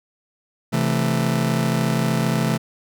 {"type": "chord", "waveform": "40% pulse", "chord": "A minor", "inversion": "first", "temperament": "just", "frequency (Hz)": [132, 165, 220], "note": ["C3", "E3", "A3"], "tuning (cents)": [16, 2, 0], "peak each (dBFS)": -22, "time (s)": [0.72, 2.58], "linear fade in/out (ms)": 20, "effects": []}